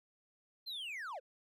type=linear sweep; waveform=triangle; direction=down; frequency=4229 to 455.6 Hz; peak=-39 dBFS; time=0.66-1.2 s; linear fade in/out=20 ms; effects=none